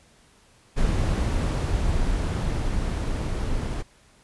brown noise with level ramp, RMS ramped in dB -22 to -27 dBFS, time 0.76-3.83 s, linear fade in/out 20 ms, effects pink hiss -57 dBFS RMS until 4.23 s + resampled to 24000 Hz

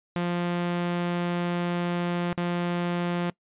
sawtooth tone with dropouts, 174.61 Hz, F3, in tune, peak -21 dBFS, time 0.16-3.3 s, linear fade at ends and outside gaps 0 ms, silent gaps 2.328-2.377 s, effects noise-tail reverb RT60 0.1 s tail -22 dB re dry + resampled to 8000 Hz

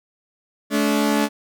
sawtooth tone pair together, 215.4 / 287.5 Hz, A3 / D4, -37 / -37 cents, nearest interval perfect fourth, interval 500 cents, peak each -16 dBFS, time 0.7-1.29 s, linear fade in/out 50 ms, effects none

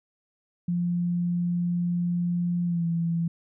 sine tone with pitch glide, 174.61 to 167.79 Hz, F3 to E3, 0 to +31 cents, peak -23 dBFS, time 0.68-3.28 s, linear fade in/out 5 ms, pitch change -69 cents, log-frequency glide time 2.65-2.85 s, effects none

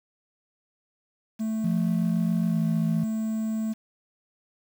triangle tone, 220 Hz, A3, in tune, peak -23 dBFS, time 1.39-3.74 s, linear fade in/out 20 ms
sine tone with pitch glide, 172.8 to 165.09 Hz, F3 to E3, -18 to +3 cents, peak -23 dBFS, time 1.64-3.04 s, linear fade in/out 5 ms, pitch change -79 cents, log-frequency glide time 2.48-2.58 s
effects tanh soft clip ceiling -13 dBFS + 8-bit

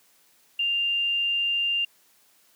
sine tone, 2794 Hz, F7, in tune, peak -22 dBFS, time 0.59-1.85 s, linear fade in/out 5 ms, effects white hiss -61 dBFS RMS until 2.55 s + high-pass 150 Hz 12 dB/octave

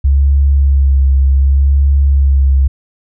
sine tone with vibrato, 68.6 Hz, C#2, 17 cents flat, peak -6 dBFS, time 0.04-2.68 s, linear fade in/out 10 ms, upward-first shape sine, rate 0.67 Hz, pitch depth 30 cents each way, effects none

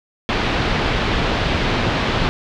pink low-pass noise, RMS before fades -19 dBFS, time 0.29-2.29 s, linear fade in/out 0 ms, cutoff 4000 Hz, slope 24 dB/octave, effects none

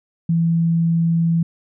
sine tone, 166.5 Hz, E3, 18 cents sharp, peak -14 dBFS, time 0.29-1.43 s, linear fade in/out 5 ms, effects none

